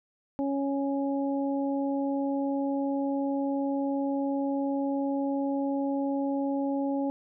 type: harmonic tone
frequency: 277.2 Hz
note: C#4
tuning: in tune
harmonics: 1 / 2 / 3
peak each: -27 / -33 / -37 dBFS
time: 0.39-7.1 s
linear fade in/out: 0 ms
effects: none